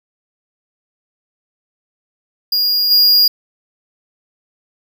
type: tone with level steps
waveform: square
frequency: 4846 Hz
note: D#8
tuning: 47 cents flat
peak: -13 / -8 dBFS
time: 2.52-3.28 s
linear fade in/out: 5 ms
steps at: 2.9 s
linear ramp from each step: 20 ms
effects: none